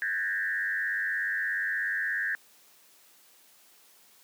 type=tone with frequency modulation; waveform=sine; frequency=1723 Hz; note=A6; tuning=37 cents flat; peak=-27 dBFS; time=0.02-2.35 s; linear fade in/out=0 ms; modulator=96.8 Hz; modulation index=1.6; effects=white hiss -59 dBFS RMS until 4.23 s + high-pass 200 Hz 12 dB/octave